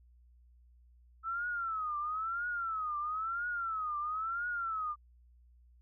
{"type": "tone with vibrato", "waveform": "sine", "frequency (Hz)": 1310, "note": "E6", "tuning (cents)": -11, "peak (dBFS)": -33, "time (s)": [1.23, 4.96], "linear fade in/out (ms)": 50, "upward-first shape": "triangle", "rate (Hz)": 1, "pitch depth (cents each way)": 190, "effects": ["added 60 Hz sine -59 dBFS peak until 5.81 s"]}